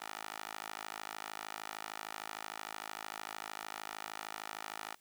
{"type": "tone with high-pass filter", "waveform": "10% pulse", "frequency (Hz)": 53.2, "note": "G#1", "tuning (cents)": 42, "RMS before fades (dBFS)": -45, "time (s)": [0, 4.95], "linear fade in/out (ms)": 10, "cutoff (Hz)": 960, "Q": 1.2, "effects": ["white hiss -69 dBFS RMS until 5 s"]}